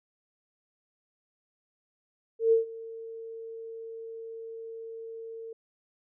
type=tone with ADSR envelope; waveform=sine; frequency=453 Hz; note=A#4; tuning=50 cents flat; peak=-17 dBFS; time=2.39-5.53 s; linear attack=130 ms; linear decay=130 ms; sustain=-21 dB; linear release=4 ms; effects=none